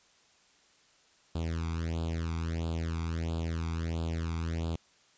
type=tone with flanger; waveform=sawtooth; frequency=82.41 Hz; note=E2; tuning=in tune; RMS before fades=-33 dBFS; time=1.35-4.76 s; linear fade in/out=5 ms; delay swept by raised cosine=0.25 to 0.86 ms; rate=1.5 Hz; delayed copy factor=+1; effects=white hiss -64 dBFS RMS until 5.17 s + resampled to 16000 Hz